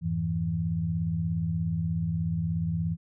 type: tone cluster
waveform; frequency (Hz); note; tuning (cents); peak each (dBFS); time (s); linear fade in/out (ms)
sine; 87.5 / 104.3 / 164.8; F2 / G#2 / E3; +4 / +8 / 0; -33 / -34 / -27; 0.01-2.97; 50
effects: none